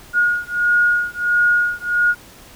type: beating tone pair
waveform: sine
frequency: 1437 / 1438.5 Hz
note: F6 / F#6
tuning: +49 / -49 cents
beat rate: 1.5 Hz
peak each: -17 dBFS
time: 0.13-2.15 s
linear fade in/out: 50 ms
effects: pink hiss -43 dBFS RMS until 2.55 s

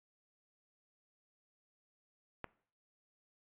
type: click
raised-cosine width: 0.5 ms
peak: -25 dBFS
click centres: 2.443 s
effects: noise-tail reverb RT60 0.5 s tail -21 dB re dry + resampled to 8000 Hz

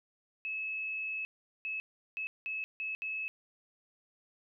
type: tone bursts at uneven times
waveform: sine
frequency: 2590 Hz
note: E7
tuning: 31 cents flat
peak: -34 dBFS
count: 6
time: 0.45-1.25 / 1.65-1.8 / 2.17-2.27 / 2.46-2.64 / 2.8-2.95 / 3.02-3.28 s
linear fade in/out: 0 ms
effects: none

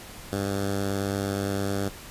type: tone with notch filter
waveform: 10% pulse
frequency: 99 Hz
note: G2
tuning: 18 cents sharp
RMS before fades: -28 dBFS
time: 0.32-1.89 s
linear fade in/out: 10 ms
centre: 2400 Hz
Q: 1.6
effects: pink hiss -43 dBFS RMS until 2.1 s + resampled to 32000 Hz

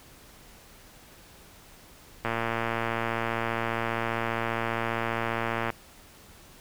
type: click train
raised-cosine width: 0.5 ms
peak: -13 dBFS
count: 398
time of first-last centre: 2.25-5.702 s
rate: 115 Hz
effects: pink hiss -52 dBFS RMS until 6.6 s

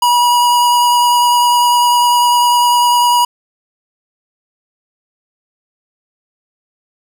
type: tone with vibrato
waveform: square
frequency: 967 Hz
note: B5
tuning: 37 cents flat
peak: -9 dBFS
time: 0.02-3.25 s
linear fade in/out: 5 ms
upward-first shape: sine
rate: 10 Hz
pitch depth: 9 cents each way
effects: none

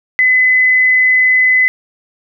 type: tone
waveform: sine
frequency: 2019 Hz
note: B6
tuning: 38 cents sharp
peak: -7 dBFS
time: 0.19-1.68 s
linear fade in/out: 0 ms
effects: none

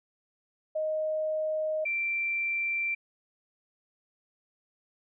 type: tone pair in turn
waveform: sine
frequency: 623 / 2352 Hz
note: D#5 / D7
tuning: +2 / +2 cents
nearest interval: octave + major seventh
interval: 2300 cents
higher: second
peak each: -27 / -27 dBFS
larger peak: neither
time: 0.75-1.85 / 1.85-2.95 s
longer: neither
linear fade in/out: 10 ms
effects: none

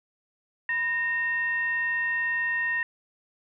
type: tone with frequency modulation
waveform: sine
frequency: 1849 Hz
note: A#6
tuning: 15 cents flat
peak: -24 dBFS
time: 0.69-2.83 s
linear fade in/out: 2 ms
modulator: 858 Hz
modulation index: 0.37
effects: none

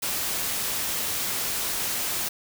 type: noise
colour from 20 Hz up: white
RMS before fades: -28 dBFS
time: 0.02-2.29 s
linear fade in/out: 10 ms
effects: none

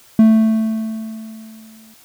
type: tone with exponential decay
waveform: triangle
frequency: 220.8 Hz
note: A3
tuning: 6 cents sharp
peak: -3 dBFS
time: 0.19-1.94 s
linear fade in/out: 2 ms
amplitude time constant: 380 ms
effects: white hiss -48 dBFS RMS until 2.04 s

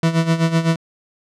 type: tone with tremolo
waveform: 40% pulse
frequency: 164.3 Hz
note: E3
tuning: 5 cents flat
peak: -11 dBFS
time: 0.03-0.76 s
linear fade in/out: 2 ms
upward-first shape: sine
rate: 7.9 Hz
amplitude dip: 75%
effects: low-pass 7000 Hz 12 dB/octave

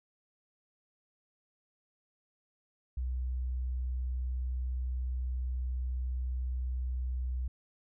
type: tone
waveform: sine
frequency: 62.9 Hz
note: B1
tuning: 32 cents sharp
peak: -31 dBFS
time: 2.97-7.48 s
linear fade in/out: 5 ms
effects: none

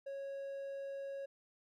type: tone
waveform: triangle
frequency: 551 Hz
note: C#5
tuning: 11 cents flat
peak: -39 dBFS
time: 0.06-1.26 s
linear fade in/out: 10 ms
effects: none

